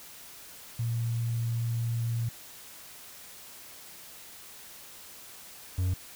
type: tone pair in turn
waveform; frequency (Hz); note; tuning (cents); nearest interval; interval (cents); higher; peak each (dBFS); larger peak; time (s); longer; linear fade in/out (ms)
sine / triangle; 116.4 / 91.53; A#2 / F#2; -2 / -18; major third; 416; first; -27 / -23; second; 0.79-2.29 / 5.78-5.94; first; 5
effects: white hiss -48 dBFS RMS until 6.15 s